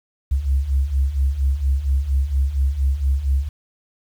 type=beating tone pair; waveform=sine; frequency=65.41 / 69.71 Hz; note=C2 / C#2; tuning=0 / +10 cents; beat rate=4.3 Hz; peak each=-21 / -17 dBFS; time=0.31-3.49 s; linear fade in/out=10 ms; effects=tanh soft clip ceiling -10 dBFS + 8-bit